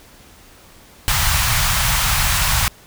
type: band-stop noise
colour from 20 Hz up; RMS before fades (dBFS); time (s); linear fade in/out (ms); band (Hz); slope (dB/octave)
pink; -17; 1.08-2.68; 0; 140 to 850; 24
effects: pink hiss -46 dBFS RMS until 2.86 s